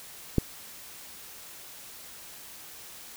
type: click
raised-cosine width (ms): 3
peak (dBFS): -8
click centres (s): 0.383
effects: white hiss -46 dBFS RMS until 3.16 s